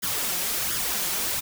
white noise with flanger, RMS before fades -27 dBFS, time 0.02-1.41 s, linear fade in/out 20 ms, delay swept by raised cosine 0.58 to 5.58 ms, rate 1.4 Hz, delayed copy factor +0.65, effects none

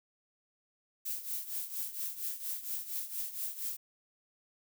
violet noise with tremolo, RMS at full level -35 dBFS, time 1.05-3.77 s, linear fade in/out 10 ms, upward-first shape triangle, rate 4.3 Hz, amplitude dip 80%, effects none

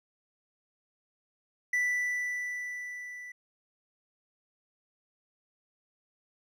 triangle tone with level ramp, 1975.5 Hz, B6, in tune, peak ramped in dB -23 to -40 dBFS, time 1.73-3.32 s, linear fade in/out 5 ms, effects none

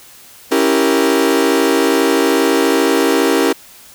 40% pulse chord, C# diminished seventh, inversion none, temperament equal, 277.2 / 329.6 / 392 / 466.2 Hz, C#4 / E4 / G4 / Bb4, 0 / 0 / 0 / 0 cents, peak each -16 dBFS, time 0.51-3.53 s, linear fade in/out 10 ms, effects white hiss -41 dBFS RMS until 3.94 s

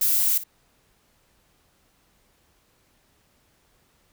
violet noise with echo, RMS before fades -21 dBFS, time 0.01-0.38 s, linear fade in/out 5 ms, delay 58 ms, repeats 1, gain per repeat -15 dB, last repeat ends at 0.438 s, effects pink hiss -64 dBFS RMS until 4.12 s

